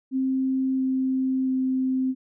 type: tone with pitch steps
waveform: sine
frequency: 263.3 / 261.8 / 260.3 Hz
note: C4 / C4 / C4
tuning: +11 / +1 / -9 cents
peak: -21 dBFS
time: 0.11-2.15 s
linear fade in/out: 50 ms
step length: 680 ms
effects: none